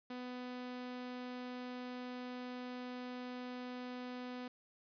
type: tone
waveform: sawtooth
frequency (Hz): 249.3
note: B3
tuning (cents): +16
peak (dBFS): -39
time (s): 0.1-4.48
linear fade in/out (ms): 5
effects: resampled to 11025 Hz + 11-bit